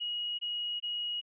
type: tone bursts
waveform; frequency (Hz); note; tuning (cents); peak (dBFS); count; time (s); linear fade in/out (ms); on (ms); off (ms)
sine; 2896; F#7; -38; -32; 3; 0-1.214; 20; 390; 22
effects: none